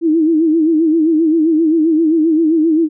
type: tone with vibrato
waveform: sine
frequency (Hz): 319.9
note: D#4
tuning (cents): +48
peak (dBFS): -9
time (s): 0.01-2.89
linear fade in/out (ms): 50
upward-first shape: sine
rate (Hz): 7.6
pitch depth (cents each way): 88
effects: none